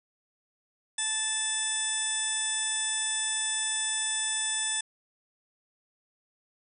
harmonic tone, 877 Hz, A5, 6 cents flat, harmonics 1 / 2 / 3 / 4 / 6 / 7 / 8 / 9 / 10, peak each -44 / -36 / -44 / -34 / -41 / -42 / -44 / -32 / -33 dBFS, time 0.98-4.81 s, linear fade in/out 5 ms, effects none

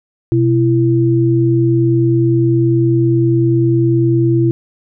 sine tone pair together, 125.38 / 335.3 Hz, B2 / E4, +27 / +30 cents, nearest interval octave + perfect fourth, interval 1703 cents, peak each -12 dBFS, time 0.32-4.51 s, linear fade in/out 0 ms, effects none

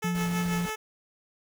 10% pulse tone with tremolo, 434.2 Hz, A4, 23 cents flat, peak -22 dBFS, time 0.02-0.76 s, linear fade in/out 10 ms, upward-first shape sine, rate 6.2 Hz, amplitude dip 60%
sine tone with vibrato, 174.61 Hz, F3, in tune, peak -26 dBFS, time 0.04-0.66 s, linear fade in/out 5 ms, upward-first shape sine, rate 3.4 Hz, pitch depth 14 cents each way
pink noise, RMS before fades -41 dBFS, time 0.15-0.7 s, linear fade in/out 0 ms
effects none

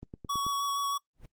click train, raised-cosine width 3 ms, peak -28 dBFS, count 5, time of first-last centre 0.03-0.466 s, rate 9.18 Hz
square tone with vibrato, 1124 Hz, C#6, 24 cents sharp, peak -29 dBFS, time 0.29-0.98 s, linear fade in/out 10 ms, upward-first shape square, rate 6.4 Hz, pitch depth 9 cents each way
brown noise with exponential growth, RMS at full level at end -39 dBFS, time 1.14-1.26 s, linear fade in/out 5 ms, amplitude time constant 25 ms
effects noise-tail reverb RT60 0.1 s tail -22 dB re dry + Opus 24 kbps

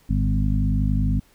harmonic tone with a mistuned harmonic, 50.8 Hz, G#1, 38 cents flat, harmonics 1 / 2 / 3 / 4 / 5, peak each -21 / -24 / -26 / -27 / -28 dBFS, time 0.09-1.2 s, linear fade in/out 10 ms, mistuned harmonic 2, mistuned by +42 cents, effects pink hiss -58 dBFS RMS until 1.34 s

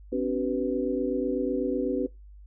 sine tone cluster, 259 / 287 / 379.8 / 495.3 Hz, C4 / D4 / F#4 / B4, -17 / -40 / +45 / +5 cents, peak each -30 dBFS, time 0.12-2.07 s, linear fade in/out 10 ms, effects noise-tail reverb RT60 0.2 s tail -21 dB re dry + added 50 Hz sine -45 dBFS peak until 2.46 s

